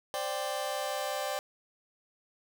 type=chord; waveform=sawtooth; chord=C suspended second; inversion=none; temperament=just; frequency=523.3 / 588.7 / 784.9 Hz; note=C5 / D5 / G5; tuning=0 / +4 / +2 cents; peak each=-34 / -31 / -32 dBFS; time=0.14-1.39 s; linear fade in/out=0 ms; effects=none